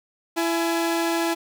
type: tone pair together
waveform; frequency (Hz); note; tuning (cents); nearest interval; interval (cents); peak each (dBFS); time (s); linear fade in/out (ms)
sawtooth; 334.3 / 842.4; E4 / G#5; +24 / +24; octave + major third; 1600; -18 / -25; 0.36-1.35; 20
effects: none